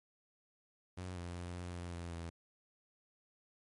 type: tone with pitch steps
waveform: sawtooth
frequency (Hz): 91.4 / 87.3 / 88 / 88.6 / 87.4 / 85.8 / 84.1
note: F#2 / F2 / F2 / F2 / F2 / F2 / E2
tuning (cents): -21 / 0 / +14 / +25 / +2 / -30 / +35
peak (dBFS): -38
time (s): 0.97-2.3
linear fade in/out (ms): 10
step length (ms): 190
effects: MP3 48 kbps